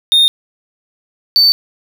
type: tone pair in turn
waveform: triangle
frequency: 3673 / 4540 Hz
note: A#7 / C#8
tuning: -26 / +41 cents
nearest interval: major third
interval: 367 cents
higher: second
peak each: -5 / -5 dBFS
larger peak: neither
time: 0.12-0.28 / 1.36-1.52 s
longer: neither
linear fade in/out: 0 ms
effects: none